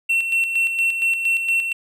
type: tone with tremolo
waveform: triangle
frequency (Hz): 2710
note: E7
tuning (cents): +47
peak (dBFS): -14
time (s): 0.09-1.73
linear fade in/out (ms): 10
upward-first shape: square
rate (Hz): 4.3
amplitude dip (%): 50
effects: none

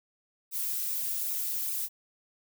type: noise with flanger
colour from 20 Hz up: violet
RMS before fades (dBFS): -32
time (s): 0.51-1.89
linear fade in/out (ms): 50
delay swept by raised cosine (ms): 0.78 to 3.58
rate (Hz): 2.5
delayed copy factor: +0.65
effects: none

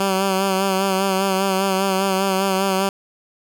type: tone with vibrato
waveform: 10% pulse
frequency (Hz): 192.4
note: G3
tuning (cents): -32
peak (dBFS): -9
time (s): 0-2.89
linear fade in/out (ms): 2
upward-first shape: sine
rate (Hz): 5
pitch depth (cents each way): 37
effects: none

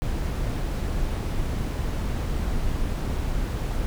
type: noise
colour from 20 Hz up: brown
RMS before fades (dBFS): -26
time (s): 0.02-3.86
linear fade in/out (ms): 0
effects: none

